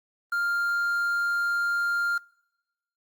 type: tone with quantisation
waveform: triangle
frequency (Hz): 1399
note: F6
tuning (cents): +3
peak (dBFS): -22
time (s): 0.32-2.18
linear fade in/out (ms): 5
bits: 8
effects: noise-tail reverb RT60 1.0 s tail -25 dB re dry + Opus 32 kbps